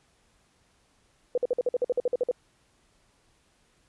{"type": "tone bursts", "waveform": "sine", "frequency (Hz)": 493.9, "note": "B4", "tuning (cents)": 0, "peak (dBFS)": -21, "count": 13, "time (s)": [1.35, 2.313], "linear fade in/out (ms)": 2, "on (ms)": 27, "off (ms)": 51, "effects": ["pink hiss -66 dBFS RMS until 3.88 s", "resampled to 24000 Hz"]}